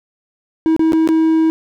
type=tone with dropouts; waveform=triangle; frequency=321.1 Hz; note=E4; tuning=45 cents flat; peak=-8 dBFS; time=0.66-1.5 s; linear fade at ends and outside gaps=0 ms; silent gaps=0.764-0.794 / 0.922-0.932 / 1.075-1.089 s; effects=none